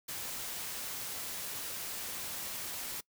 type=noise; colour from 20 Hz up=white; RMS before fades=-40 dBFS; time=0.08-3.01 s; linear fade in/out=10 ms; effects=noise-tail reverb RT60 0.1 s tail -23 dB re dry